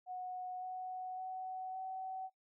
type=tone with pitch steps; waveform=sine; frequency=734 / 741.2 / 748.6 / 755.9 Hz; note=F#5 / F#5 / F#5 / F#5; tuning=-14 / +3 / +20 / +37 cents; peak=-40 dBFS; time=0.06-2.3 s; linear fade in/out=50 ms; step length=560 ms; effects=noise-tail reverb RT60 0.1 s tail -20 dB re dry